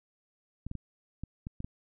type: clicks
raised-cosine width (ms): 5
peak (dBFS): -25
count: 7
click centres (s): 0.666 / 0.714 / 0.753 / 1.236 / 1.469 / 1.604 / 1.645
effects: none